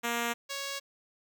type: tone pair in turn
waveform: 5% pulse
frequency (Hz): 235.6 / 554.6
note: A#3 / C#5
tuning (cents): +19 / +1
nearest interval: octave + minor third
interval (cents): 1482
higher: second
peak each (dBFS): -18 / -23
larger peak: first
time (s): 0.03-0.34 / 0.49-0.8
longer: neither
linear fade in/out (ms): 20
effects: none